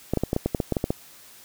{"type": "clicks", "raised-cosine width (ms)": 2, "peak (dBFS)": -9, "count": 12, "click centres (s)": [0.136, 0.173, 0.236, 0.331, 0.364, 0.46, 0.548, 0.602, 0.723, 0.768, 0.841, 0.905], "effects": ["white hiss -49 dBFS RMS until 1.44 s"]}